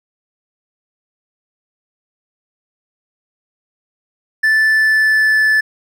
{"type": "tone with pitch glide", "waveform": "triangle", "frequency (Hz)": [1756, 1742.9], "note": ["A6", "A6"], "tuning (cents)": [-4, -17], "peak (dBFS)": -8, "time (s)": [4.43, 5.61], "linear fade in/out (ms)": 10, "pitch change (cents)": -13, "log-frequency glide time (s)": [4.7, 5.39], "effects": []}